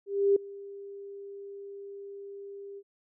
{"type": "tone with ADSR envelope", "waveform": "sine", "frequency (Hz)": 399, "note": "G4", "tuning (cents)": 31, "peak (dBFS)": -18, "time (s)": [0.06, 2.83], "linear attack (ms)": 300, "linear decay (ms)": 5, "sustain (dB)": -22, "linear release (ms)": 53, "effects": []}